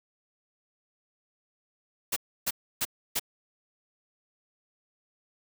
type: noise bursts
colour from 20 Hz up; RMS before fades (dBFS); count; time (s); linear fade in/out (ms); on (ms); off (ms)
white; -28; 4; 2.12-3.196; 10; 44; 300
effects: none